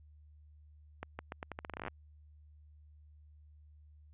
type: accelerating click train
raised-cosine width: 0.5 ms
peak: -25 dBFS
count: 17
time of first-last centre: 1.03-1.882 s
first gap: 160 ms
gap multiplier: 0.82
effects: added 75 Hz sine -56 dBFS peak until 4.13 s + resampled to 8000 Hz